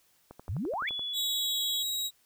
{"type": "click train", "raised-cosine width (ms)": 1, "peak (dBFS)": -31, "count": 9, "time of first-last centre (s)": [0.31, 0.994], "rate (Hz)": 11.7}
{"type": "exponential sweep", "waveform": "sine", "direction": "up", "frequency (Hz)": [76.2, 2439], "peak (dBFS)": -30, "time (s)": [0.49, 0.89], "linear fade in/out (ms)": 0}
{"type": "tone with pitch glide", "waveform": "sine", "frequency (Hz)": [3411, 3362], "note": ["G#7", "G#7"], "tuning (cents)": [46, 20], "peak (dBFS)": -32, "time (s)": [0.87, 1.83], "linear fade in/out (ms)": 10, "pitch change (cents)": -26, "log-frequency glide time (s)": [1.08, 1.63]}
{"type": "tone", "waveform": "sawtooth", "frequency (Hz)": 3829, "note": "A#7", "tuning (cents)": 46, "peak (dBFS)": -27, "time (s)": [1.13, 2.11], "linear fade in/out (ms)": 50}
{"effects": ["white hiss -67 dBFS RMS until 2.25 s"]}